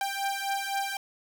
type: beating tone pair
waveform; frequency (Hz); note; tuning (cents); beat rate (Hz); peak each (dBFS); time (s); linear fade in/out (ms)
sawtooth; 787 / 790.9; G5 / G5; +7 / +15; 3.9; -28; 0.01-0.97; 2
effects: 8-bit